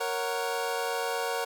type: chord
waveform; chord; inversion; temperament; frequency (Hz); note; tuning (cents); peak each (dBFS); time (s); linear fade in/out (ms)
25% pulse; F# major; first; equal; 466.2 / 554.4 / 740; A#4 / C#5 / F#5; 0 / 0 / 0; -28 / -31 / -30; 0-1.45; 10
effects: none